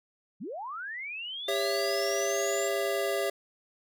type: linear sweep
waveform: sine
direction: up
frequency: 146.5 to 7459 Hz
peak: -35 dBFS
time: 0.4-2.69 s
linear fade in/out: 20 ms
type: chord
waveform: square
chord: C# diminished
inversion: second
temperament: just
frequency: 399.1 / 554.4 / 665.2 Hz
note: G4 / C#5 / E5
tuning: +31 / 0 / +16 cents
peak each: -32 / -33 / -33 dBFS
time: 1.48-3.3 s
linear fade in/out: 5 ms
effects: none